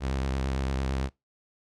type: tone with vibrato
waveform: sawtooth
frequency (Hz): 66.6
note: C2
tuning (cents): +31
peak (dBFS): -23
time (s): 0-1.1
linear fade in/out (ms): 50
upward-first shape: triangle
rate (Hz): 8.9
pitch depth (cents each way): 54
effects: noise-tail reverb RT60 0.2 s tail -23 dB re dry + low-pass 7000 Hz 12 dB/octave

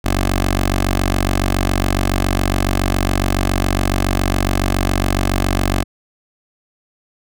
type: tone with notch filter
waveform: 10% pulse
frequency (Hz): 47.19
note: F#1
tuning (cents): +35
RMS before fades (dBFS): -17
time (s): 0.04-5.84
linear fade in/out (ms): 20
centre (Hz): 160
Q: 1.1
effects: none

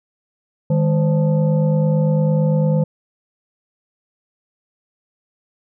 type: tone with frequency modulation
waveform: sine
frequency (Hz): 155.56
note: D#3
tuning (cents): 0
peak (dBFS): -13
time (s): 0.7-2.84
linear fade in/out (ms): 5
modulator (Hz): 360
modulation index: 0.81
effects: none

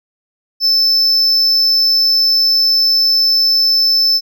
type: tone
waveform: triangle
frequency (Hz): 5274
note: E8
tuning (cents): 0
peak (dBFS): -8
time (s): 0.6-4.21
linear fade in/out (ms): 50
effects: none

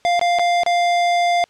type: tone with dropouts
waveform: square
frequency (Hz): 698.5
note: F5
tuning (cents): 0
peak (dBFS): -15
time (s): 0.05-1.44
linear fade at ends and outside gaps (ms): 0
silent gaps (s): 0.194-0.213 / 0.387-0.394 / 0.634-0.663
effects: white hiss -56 dBFS RMS until 1.49 s + low-pass 5000 Hz 12 dB/octave

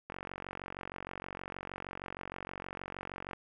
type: click train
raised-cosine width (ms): 0.5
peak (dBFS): -25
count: 151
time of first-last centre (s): 0.1-3.333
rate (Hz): 46.4
effects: none

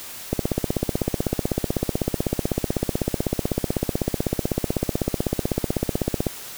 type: click train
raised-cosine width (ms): 2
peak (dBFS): -7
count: 96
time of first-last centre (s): 0.33-6.268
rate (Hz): 16
effects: white hiss -37 dBFS RMS until 6.57 s

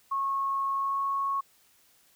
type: tone with pitch glide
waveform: sine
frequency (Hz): 1094 to 1101.6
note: C#6 to C#6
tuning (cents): -23 to -11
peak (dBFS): -26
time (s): 0.11-1.41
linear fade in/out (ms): 10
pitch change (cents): +12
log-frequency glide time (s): 0.74-1.01
effects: white hiss -63 dBFS RMS until 2.15 s

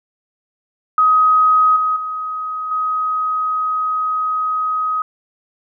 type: tone with level steps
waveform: sine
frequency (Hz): 1260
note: D#6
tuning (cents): +21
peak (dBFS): -9 / -14 / -21 / -16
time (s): 0.98-5.02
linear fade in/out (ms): 2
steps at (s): 1.76 / 1.96 / 2.71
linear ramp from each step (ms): 5
effects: none

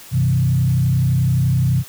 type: tone with frequency modulation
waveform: sine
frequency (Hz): 129.2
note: C3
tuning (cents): -21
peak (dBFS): -13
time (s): 0.11-1.84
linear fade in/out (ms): 50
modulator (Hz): 31.7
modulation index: 0.97
effects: white hiss -40 dBFS RMS until 1.88 s

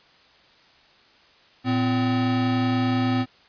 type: tone pair together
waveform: square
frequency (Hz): 113.95 / 255.8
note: A#2 / C4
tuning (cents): -39 / -39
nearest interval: octave + major second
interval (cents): 1400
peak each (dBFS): -26 / -22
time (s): 1.64-3.26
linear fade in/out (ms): 50
effects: white hiss -55 dBFS RMS until 3.48 s + resampled to 11025 Hz

